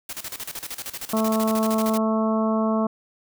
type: noise with tremolo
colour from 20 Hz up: white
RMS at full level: -32 dBFS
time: 0.09-1.98 s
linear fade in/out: 5 ms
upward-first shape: square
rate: 13 Hz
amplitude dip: 80%
type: harmonic tone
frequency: 220 Hz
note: A3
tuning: in tune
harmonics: 1 / 2 / 3 / 4 / 5 / 6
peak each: -21 / -29 / -26 / -34 / -29 / -37 dBFS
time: 1.13-2.87 s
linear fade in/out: 5 ms
effects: none